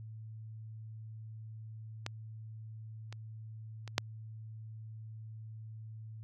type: clicks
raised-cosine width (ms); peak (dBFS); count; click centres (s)
0.2; -19 / -29 / -28 / -9; 4; 2.064 / 3.126 / 3.877 / 3.981
effects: added 110 Hz sine -44 dBFS peak until 6.23 s